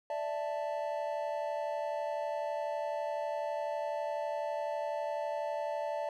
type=chord; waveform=triangle; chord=D suspended second; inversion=none; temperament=equal; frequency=587.3 / 659.3 / 880 Hz; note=D5 / E5 / A5; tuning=0 / 0 / 0 cents; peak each=-34 / -36 / -37 dBFS; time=0.1-6.09 s; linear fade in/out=2 ms; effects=none